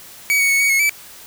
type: tone with pitch steps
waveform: 45% pulse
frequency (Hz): 2267 / 2228 / 2211 / 2243 / 2179 / 2306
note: C#7 / C#7 / C#7 / C#7 / C#7 / D7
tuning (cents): +38 / +8 / -5 / +20 / -30 / -32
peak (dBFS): -13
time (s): 0.3-0.894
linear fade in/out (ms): 0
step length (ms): 99
effects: white hiss -40 dBFS RMS until 1.26 s